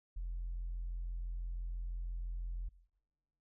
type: tone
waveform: sine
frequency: 43 Hz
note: F1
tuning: 26 cents flat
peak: -36 dBFS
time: 0.16-2.69 s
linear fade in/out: 10 ms
effects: noise-tail reverb RT60 1.0 s tail -21 dB re dry + tanh soft clip ceiling -34 dBFS